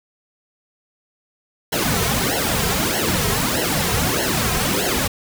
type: noise with flanger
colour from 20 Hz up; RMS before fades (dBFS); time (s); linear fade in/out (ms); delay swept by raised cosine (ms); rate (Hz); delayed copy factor
pink; -20; 1.72-5.08; 10; 0.82 to 3.52; 1.6; -0.95
effects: none